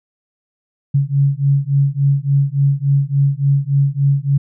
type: beating tone pair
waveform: sine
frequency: 138 / 141.5 Hz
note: C#3 / C#3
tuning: -7 / +36 cents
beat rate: 3.5 Hz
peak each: -15 dBFS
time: 0.94-4.38 s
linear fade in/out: 10 ms
effects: none